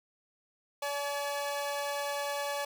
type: tone pair together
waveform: sawtooth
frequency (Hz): 572 / 853.1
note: D5 / G#5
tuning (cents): -46 / +46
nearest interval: perfect fifth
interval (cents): 692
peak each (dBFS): -30 / -33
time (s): 0.82-2.65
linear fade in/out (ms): 5
effects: none